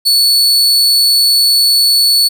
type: tone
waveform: 40% pulse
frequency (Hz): 4435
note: C#8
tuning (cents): 0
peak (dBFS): -6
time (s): 0.05-2.29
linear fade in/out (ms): 20
effects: none